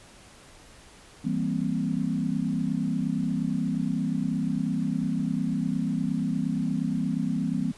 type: chord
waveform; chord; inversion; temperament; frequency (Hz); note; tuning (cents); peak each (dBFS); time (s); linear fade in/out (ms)
sine; C dominant seventh; first; equal; 164.81 / 196 / 233.1 / 261.6; E3 / G3 / Bb3 / C4; 0 / 0 / 0 / 0; -30; 1.24-7.72; 10
effects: pink hiss -51 dBFS RMS until 7.77 s + resampled to 24000 Hz